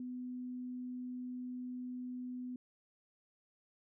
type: tone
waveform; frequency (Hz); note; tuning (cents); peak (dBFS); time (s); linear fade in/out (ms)
sine; 250; B3; +21; -40; 0-2.56; 2
effects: none